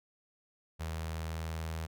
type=tone with notch filter; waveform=sawtooth; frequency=80.6 Hz; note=E2; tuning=38 cents flat; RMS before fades=-38 dBFS; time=0.79-1.87 s; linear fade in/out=20 ms; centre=290 Hz; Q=1.1; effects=none